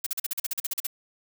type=noise bursts; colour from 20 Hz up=blue; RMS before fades=-28 dBFS; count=13; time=0.04-0.869 s; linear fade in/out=5 ms; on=25 ms; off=42 ms; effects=none